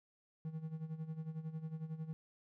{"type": "tone with tremolo", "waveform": "triangle", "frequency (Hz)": 158.9, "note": "D#3", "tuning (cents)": 37, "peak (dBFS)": -36, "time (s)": [0.45, 2.13], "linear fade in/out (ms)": 0, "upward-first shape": "sine", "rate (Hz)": 11, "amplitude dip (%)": 75, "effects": []}